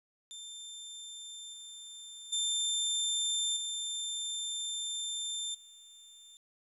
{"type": "tone with level steps", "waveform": "25% pulse", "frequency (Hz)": 3577, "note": "A7", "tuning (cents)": 28, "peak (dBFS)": [-40, -42, -26, -31, -49], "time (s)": [0.31, 6.37], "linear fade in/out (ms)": 0, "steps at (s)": [1.53, 2.32, 3.56, 5.54], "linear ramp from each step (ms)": 10, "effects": ["resampled to 32000 Hz", "11-bit"]}